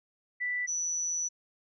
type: tone pair in turn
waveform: sine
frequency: 1975.5 / 5932 Hz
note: B6 / F#8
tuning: 0 / +4 cents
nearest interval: octave + perfect fifth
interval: 1904 cents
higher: second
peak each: -29 / -29 dBFS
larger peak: neither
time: 0.4-0.67 / 0.67-1.29 s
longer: second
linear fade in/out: 20 ms
effects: none